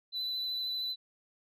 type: tone with vibrato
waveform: sine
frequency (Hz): 4000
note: B7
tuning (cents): +21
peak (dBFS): -30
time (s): 0.12-0.96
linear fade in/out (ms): 50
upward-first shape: sine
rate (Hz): 13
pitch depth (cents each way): 20
effects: tanh soft clip ceiling -31 dBFS